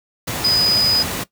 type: tone in noise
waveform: sine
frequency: 4978 Hz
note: D#8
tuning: in tune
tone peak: -12 dBFS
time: 0.44-1.03 s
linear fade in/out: 10 ms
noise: pink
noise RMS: -24 dBFS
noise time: 0.27-1.24 s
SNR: +9 dB
effects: noise-tail reverb RT60 0.1 s tail -17 dB re dry + high-pass 80 Hz 12 dB/octave